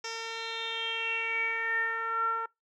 10% pulse tone with low-pass filter sweep, 454.3 Hz, A#4, 45 cents flat, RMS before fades -32 dBFS, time 0.04-2.46 s, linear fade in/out 5 ms, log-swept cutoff 5300 to 1200 Hz, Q 8.6, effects noise-tail reverb RT60 0.2 s tail -25 dB re dry

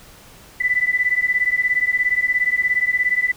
sine beating tone pair, 1982 / 1999 Hz, B6 / B6, +6 / +20 cents, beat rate 17 Hz, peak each -19 dBFS, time 0.6-3.32 s, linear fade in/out 10 ms, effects pink hiss -45 dBFS RMS until 3.36 s

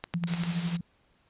click train, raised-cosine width 0.3 ms, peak -18 dBFS, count 5, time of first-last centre 0.04-0.436 s, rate 10.1 Hz
sine tone with tremolo, 171.2 Hz, F3, 34 cents flat, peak -25 dBFS, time 0.14-0.81 s, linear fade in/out 5 ms, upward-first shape sine, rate 12 Hz, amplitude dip 70%
white noise, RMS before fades -36 dBFS, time 0.27-0.77 s, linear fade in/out 5 ms
effects pink hiss -67 dBFS RMS until 1.29 s + resampled to 8000 Hz

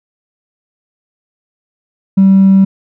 sine tone with hard clipping, 193.2 Hz, G3, 25 cents flat, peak -4 dBFS, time 2.17-2.65 s, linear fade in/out 10 ms, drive 1 dB, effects none

